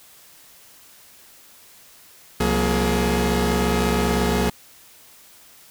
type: tone cluster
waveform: sawtooth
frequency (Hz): 65.8 / 181 / 235.4 / 422.1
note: C2 / F#3 / A#3 / G#4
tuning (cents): +10 / -38 / +17 / +28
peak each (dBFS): -20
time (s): 2.4-4.5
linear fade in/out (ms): 5
effects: white hiss -49 dBFS RMS until 5.7 s